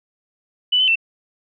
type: tone with pitch steps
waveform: sine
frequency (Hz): 2979 / 3044 / 2681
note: F#7 / F#7 / E7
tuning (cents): +11 / +48 / +29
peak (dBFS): -13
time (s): 0.72-0.957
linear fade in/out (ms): 10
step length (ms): 79
effects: none